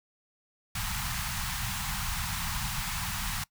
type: band-stop noise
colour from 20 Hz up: pink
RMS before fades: -33 dBFS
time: 0.75-3.44 s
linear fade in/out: 5 ms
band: 200 to 800 Hz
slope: 48 dB/octave
effects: noise-tail reverb RT60 0.1 s tail -21 dB re dry